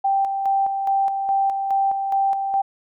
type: tone with tremolo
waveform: sine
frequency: 784 Hz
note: G5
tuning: in tune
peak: -16 dBFS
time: 0.04-2.62 s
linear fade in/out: 10 ms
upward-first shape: square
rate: 2.4 Hz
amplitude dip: 45%
effects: none